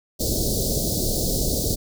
pink band-stop noise, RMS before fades -23 dBFS, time 0.19-1.76 s, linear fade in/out 20 ms, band 630 to 4100 Hz, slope 48 dB/octave, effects none

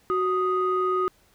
sine tone pair together, 371 / 1245.5 Hz, F#4 / D#6, +5 / +1 cents, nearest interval octave + major sixth, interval 2096 cents, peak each -23 dBFS, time 0.1-1.08 s, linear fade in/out 0 ms, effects tanh soft clip ceiling -15 dBFS + pink hiss -61 dBFS RMS until 1.34 s

